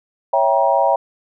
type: chord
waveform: sine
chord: C# diminished seventh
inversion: none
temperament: equal with one note detuned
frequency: 554.4 / 659.3 / 784 / 948.1 Hz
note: C#5 / E5 / G5 / Bb5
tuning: 0 / 0 / 0 / +29 cents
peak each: -18 dBFS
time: 0.33-0.96 s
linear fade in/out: 5 ms
effects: none